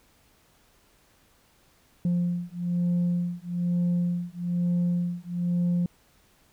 sine beating tone pair, 174.61 / 175.71 Hz, F3 / F3, 0 / +11 cents, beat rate 1.1 Hz, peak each -25 dBFS, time 2.05-5.86 s, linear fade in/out 2 ms, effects tanh soft clip ceiling -20 dBFS + pink hiss -62 dBFS RMS until 6.52 s

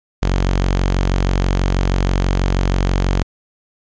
sawtooth tone, 46.2 Hz, F#1, 2 cents flat, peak -10 dBFS, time 0.22-3.23 s, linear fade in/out 10 ms, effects resampled to 16000 Hz + 8-bit

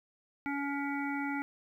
harmonic tone, 282.1 Hz, C#4, 30 cents sharp, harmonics 1 / 3 / 5 / 7 / 8, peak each -34 / -39 / -41 / -42 / -43 dBFS, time 0.46-1.42 s, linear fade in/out 0 ms, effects 11-bit

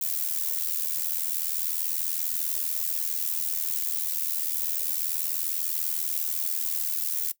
violet noise with amplitude modulation, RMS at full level -25 dBFS, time 0.01-7.32 s, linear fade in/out 5 ms, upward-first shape sine, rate 80.3 Hz, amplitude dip 80%, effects noise-tail reverb RT60 0.1 s tail -18 dB re dry

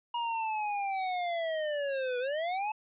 square linear two-way sweep, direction down then up, 956 to 486.3 to 874 Hz, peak -31 dBFS, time 0.14-2.72 s, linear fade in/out 5 ms, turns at 2.19 s, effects resampled to 8000 Hz

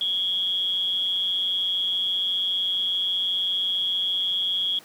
sine tone with amplitude modulation, 3322 Hz, G#7, in tune, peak -19 dBFS, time 0.01-4.79 s, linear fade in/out 2 ms, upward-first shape sine, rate 185 Hz, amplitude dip 65%, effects pink hiss -49 dBFS RMS until 4.84 s + high-pass 150 Hz 12 dB/octave

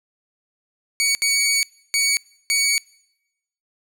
15% pulse tone bursts at uneven times, 2248 Hz, C#7, 24 cents sharp, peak -10 dBFS, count 4, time 1-1.15 / 1.22-1.63 / 1.94-2.17 / 2.5-2.78 s, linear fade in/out 0 ms, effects noise-tail reverb RT60 0.9 s tail -25 dB re dry

